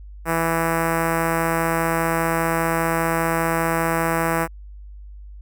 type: tone with notch filter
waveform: 5% pulse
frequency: 165 Hz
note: E3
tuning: 2 cents sharp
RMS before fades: -21 dBFS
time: 0.25-4.48 s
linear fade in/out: 50 ms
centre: 4300 Hz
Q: 0.52
effects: added 50 Hz sine -36 dBFS peak until 5.41 s